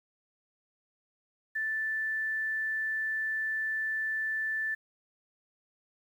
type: tone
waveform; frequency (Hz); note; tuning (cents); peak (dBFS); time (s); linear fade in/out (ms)
sine; 1760; A6; 0; -29; 1.55-4.75; 10
effects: 10-bit